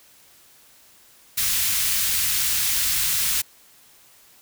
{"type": "band-stop noise", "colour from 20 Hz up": "white", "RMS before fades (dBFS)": -22, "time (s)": [1.37, 3.42], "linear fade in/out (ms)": 10, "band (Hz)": [120, 1800], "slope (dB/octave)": 12, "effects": ["white hiss -53 dBFS RMS until 4.41 s"]}